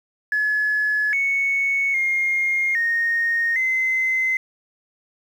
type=tone with pitch steps; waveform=sine; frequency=1705 / 2214 / 2130 / 1854 / 2057 Hz; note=G#6 / C#7 / C7 / A#6 / C7; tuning=+45 / -3 / +30 / -10 / -30 cents; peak=-17 dBFS; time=0.32-4.37 s; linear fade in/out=2 ms; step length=810 ms; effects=tanh soft clip ceiling -13 dBFS + 8-bit